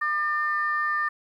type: tone pair together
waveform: sine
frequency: 1202 / 1798.7 Hz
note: D6 / A6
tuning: +40 / +38 cents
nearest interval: perfect fifth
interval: 698 cents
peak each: -25 / -25 dBFS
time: 0.01-1.09 s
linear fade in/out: 10 ms
effects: tanh soft clip ceiling -15 dBFS + 10-bit